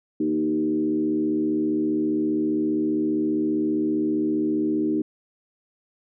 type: tone with frequency modulation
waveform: sine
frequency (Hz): 309.6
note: D#4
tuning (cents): -9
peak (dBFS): -20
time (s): 0.2-5.02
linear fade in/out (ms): 5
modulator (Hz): 75.1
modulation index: 0.88
effects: none